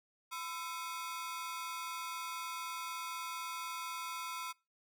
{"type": "ring-modulated tone", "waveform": "sawtooth", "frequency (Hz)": 1174.7, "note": "D6", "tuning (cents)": 0, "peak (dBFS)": -33, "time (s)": [0.31, 4.53], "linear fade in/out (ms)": 20, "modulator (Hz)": 162, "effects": ["noise-tail reverb RT60 0.3 s tail -26 dB re dry"]}